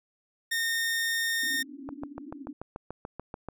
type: tone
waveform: sawtooth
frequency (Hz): 1833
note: A#6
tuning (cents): -30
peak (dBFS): -23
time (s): 0.51-1.63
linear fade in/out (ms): 10
type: band-pass noise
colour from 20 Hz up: white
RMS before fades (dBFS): -43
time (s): 1.43-2.53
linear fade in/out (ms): 5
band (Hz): 260 to 300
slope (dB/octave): 96
type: click train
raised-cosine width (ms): 1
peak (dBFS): -23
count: 12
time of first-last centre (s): 1.89-3.487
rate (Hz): 6.89
effects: none